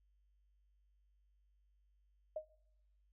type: tone with exponential decay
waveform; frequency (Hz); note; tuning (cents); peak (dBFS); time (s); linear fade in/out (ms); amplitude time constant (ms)
sine; 621; D#5; -3; -35; 2.36-2.49; 5; 27
effects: noise-tail reverb RT60 0.8 s tail -22 dB re dry + added 50 Hz sine -70 dBFS peak until 3.12 s